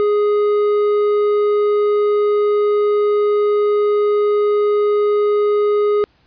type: tone with hard clipping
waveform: sine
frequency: 415.3 Hz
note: G#4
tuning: in tune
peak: -14 dBFS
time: 0-6.04 s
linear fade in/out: 0 ms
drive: 6 dB
effects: pink hiss -57 dBFS RMS until 6.26 s + resampled to 11025 Hz